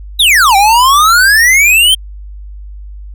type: exponential two-way sweep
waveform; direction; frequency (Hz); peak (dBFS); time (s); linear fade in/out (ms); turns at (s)
square; down then up; 3962 to 768 to 3200; -5; 0.19-1.95; 10; 0.56
effects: added 50 Hz sine -25 dBFS peak until 3.14 s